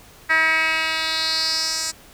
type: tone with band-pass filter sweep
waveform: 10% pulse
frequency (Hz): 320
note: D#4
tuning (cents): +49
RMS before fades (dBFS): -21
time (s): 0.29-1.92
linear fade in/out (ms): 20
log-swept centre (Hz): 1900 to 6800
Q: 3.6
effects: pink hiss -47 dBFS RMS until 2.13 s